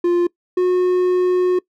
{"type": "tone pair in turn", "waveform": "triangle", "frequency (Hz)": [349.4, 363.2], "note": ["F4", "F#4"], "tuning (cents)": [1, -32], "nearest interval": "minor second", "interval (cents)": 67, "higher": "second", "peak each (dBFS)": -11, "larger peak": "neither", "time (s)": [[0.04, 0.27], [0.57, 1.59]], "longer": "second", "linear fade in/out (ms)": 5, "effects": ["noise-tail reverb RT60 0.1 s tail -22 dB re dry"]}